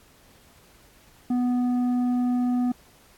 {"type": "tone with tanh clipping", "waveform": "sine", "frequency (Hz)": 246.9, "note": "B3", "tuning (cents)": 0, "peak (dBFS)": -22, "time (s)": [1.3, 2.72], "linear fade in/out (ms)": 5, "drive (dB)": 7, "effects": ["pink hiss -56 dBFS RMS until 3.17 s", "AAC 64 kbps"]}